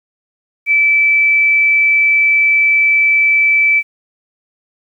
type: tone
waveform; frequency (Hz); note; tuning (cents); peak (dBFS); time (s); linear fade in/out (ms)
sine; 2315; D7; -25; -8; 0.66-3.83; 50
effects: 8-bit